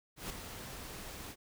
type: noise with ADSR envelope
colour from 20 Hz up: pink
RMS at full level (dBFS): -39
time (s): 0.16-1.36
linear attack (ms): 140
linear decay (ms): 7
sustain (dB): -7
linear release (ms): 54
effects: none